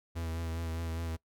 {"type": "tone with vibrato", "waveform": "45% pulse", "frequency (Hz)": 82.41, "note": "E2", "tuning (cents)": 0, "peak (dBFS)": -34, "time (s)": [0.15, 1.17], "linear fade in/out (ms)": 20, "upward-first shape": "sine", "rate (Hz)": 4.9, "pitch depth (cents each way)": 30, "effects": ["noise-tail reverb RT60 0.1 s tail -21 dB re dry"]}